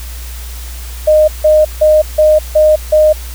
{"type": "tone bursts", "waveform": "sine", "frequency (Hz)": 615, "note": "D#5", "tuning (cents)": -20, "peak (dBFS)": -4, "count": 6, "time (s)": [1.07, 3.13], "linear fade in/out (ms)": 10, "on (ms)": 210, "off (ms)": 160, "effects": ["added 60 Hz sine -23 dBFS peak until 3.34 s", "white hiss -32 dBFS RMS until 3.34 s"]}